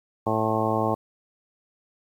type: harmonic tone with a mistuned harmonic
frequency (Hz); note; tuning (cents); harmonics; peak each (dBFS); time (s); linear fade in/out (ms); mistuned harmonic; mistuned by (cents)
110.2; A2; +3; 1 / 2 / 3 / 4 / 5 / 6 / 7 / 8 / 10; -30 / -30 / -30 / -30 / -30 / -30 / -30 / -30 / -30; 0.26-0.95; 10; 10; -41
effects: 9-bit